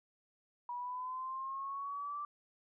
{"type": "linear sweep", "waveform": "sine", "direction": "up", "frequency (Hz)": [965, 1174.7], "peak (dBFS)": -38, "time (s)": [0.69, 2.25], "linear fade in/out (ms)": 2, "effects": []}